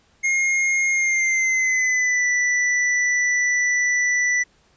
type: tone with pitch glide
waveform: square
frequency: 2140 to 1973.8 Hz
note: C7 to B6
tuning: +38 to -2 cents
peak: -18 dBFS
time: 0.23-4.44 s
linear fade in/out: 20 ms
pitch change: -140 cents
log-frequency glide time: 0.91-2.26 s
effects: pink hiss -59 dBFS RMS until 4.76 s + resampled to 16000 Hz